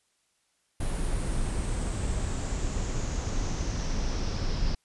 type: noise with low-pass filter sweep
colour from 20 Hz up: brown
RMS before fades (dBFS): -29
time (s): 0.8-4.75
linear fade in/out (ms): 5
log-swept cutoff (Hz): 10000 to 5100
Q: 5.4
effects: white hiss -72 dBFS RMS until 4.84 s + resampled to 24000 Hz